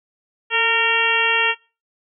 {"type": "harmonic tone with a mistuned harmonic", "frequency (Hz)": 460, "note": "A#4", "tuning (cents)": -23, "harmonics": [1, 2, 3, 4, 5, 6, 7], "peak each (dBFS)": [-26, -25, -24, -22, -25, -19, -24], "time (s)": [0.5, 1.55], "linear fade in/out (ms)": 50, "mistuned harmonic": 1, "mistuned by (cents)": -41, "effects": ["noise-tail reverb RT60 0.3 s tail -20 dB re dry"]}